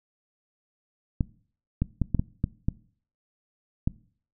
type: clicks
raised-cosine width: 5 ms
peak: -11 dBFS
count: 8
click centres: 1.208 / 1.82 / 2.017 / 2.147 / 2.195 / 2.441 / 2.685 / 3.875 s
effects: noise-tail reverb RT60 0.5 s tail -21 dB re dry